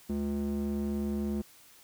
square tone with band-pass filter, 70.9 Hz, C#2, 40 cents sharp, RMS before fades -32 dBFS, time 0.09-1.42 s, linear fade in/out 10 ms, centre 260 Hz, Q 3.7, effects white hiss -57 dBFS RMS until 1.83 s

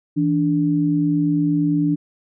sine tone pair together, 163.2 / 292 Hz, E3 / D4, -17 / -10 cents, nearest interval minor seventh, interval 1007 cents, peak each -20 / -17 dBFS, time 0.16-1.96 s, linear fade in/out 20 ms, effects none

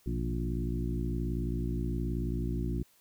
harmonic tone with a mistuned harmonic, 58.8 Hz, A#1, 16 cents sharp, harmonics 1 / 2 / 3 / 4 / 5 / 6, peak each -33 / -36 / -38 / -39 / -40 / -41 dBFS, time 0.06-2.83 s, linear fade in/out 5 ms, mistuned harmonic 2, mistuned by +89 cents, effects white hiss -65 dBFS RMS until 3 s

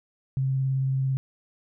sine tone with vibrato, 133.4 Hz, C3, 34 cents sharp, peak -22 dBFS, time 0.37-1.17 s, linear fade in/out 0 ms, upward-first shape sine, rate 18 Hz, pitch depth 13 cents each way, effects none

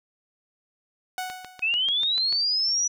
sawtooth tone with exponential decay, 740 Hz, F#5, in tune, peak -23 dBFS, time 1.18-1.87 s, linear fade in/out 1 ms, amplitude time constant 150 ms
click train, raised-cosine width 0.2 ms, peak -20 dBFS, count 8, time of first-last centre 1.3-2.326 s, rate 6.82 Hz
sine linear sweep, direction up, 2521 to 5920 Hz, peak -21 dBFS, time 1.62-2.88 s, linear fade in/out 10 ms
effects none

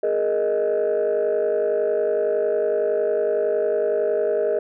sine chord, Ab suspended second, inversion none, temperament equal, 415.3 / 466.2 / 622.3 Hz, Ab4 / Bb4 / Eb5, 0 / 0 / 0 cents, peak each -21 / -22 / -21 dBFS, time 0.03-4.59 s, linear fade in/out 5 ms, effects tanh soft clip ceiling -14 dBFS

